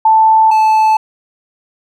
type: tone pair in turn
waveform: sine / triangle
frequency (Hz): 881 / 872.4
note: A5 / A5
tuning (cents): +2 / -15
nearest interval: unison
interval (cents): 17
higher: first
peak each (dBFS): -5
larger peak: neither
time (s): 0.05-0.51 / 0.51-0.97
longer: neither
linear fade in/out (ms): 5
effects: none